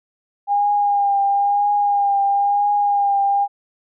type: tone with vibrato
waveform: sine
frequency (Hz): 809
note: G#5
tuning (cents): -46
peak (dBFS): -14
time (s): 0.47-3.48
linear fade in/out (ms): 50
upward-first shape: triangle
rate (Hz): 1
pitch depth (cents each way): 30
effects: none